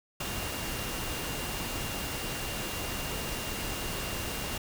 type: tone in noise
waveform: sine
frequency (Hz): 2794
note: F7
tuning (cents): 0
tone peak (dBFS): -43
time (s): 0.2-4.58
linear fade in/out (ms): 5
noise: pink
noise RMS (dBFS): -35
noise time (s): 0.2-4.58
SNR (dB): -11
effects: none